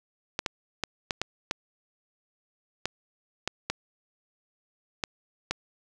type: clicks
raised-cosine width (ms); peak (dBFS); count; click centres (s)
0.2; -10; 11; 0.391 / 0.462 / 0.837 / 1.108 / 1.216 / 1.511 / 2.856 / 3.476 / 3.7 / 5.038 / 5.51
effects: none